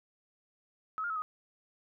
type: tone with pitch steps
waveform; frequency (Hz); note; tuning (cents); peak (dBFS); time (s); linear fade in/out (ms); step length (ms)
sine; 1284 / 1410 / 1296 / 1251; E6 / F6 / E6 / D#6; -46 / +16 / -30 / +9; -32; 0.98-1.22; 0; 60
effects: none